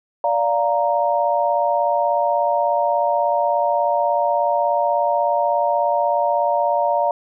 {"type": "chord", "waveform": "sine", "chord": "Bb major", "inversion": "first", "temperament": "just", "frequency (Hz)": [582.7, 699.2, 932.3], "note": ["D5", "F5", "Bb5"], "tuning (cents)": [-14, 2, 0], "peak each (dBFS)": -20, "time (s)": [0.24, 7.11], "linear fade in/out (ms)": 2, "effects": []}